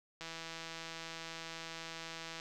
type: click train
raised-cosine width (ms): 0.2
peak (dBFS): -27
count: 360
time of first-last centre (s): 0.21-2.399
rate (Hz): 164
effects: none